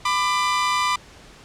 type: tone pair together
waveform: sawtooth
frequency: 1000 / 1189.2 Hz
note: B5 / D6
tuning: +21 / +21 cents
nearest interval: minor third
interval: 300 cents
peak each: -18 dBFS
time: 0.05-0.96 s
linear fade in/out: 5 ms
effects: pink hiss -46 dBFS RMS until 1.44 s + low-pass 7000 Hz 12 dB/octave